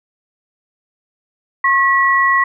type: tone pair together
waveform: sine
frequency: 1085.4 / 1934 Hz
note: C#6 / B6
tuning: -37 / -37 cents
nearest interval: minor seventh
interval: 1000 cents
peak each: -13 dBFS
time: 1.64-2.44 s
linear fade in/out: 5 ms
effects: none